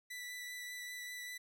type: tone with vibrato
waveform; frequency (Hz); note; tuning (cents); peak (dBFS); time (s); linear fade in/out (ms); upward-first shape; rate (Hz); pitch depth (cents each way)
sawtooth; 1975.5; B6; 0; -40; 0.1-1.38; 10; triangle; 5.1; 14
effects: 13-bit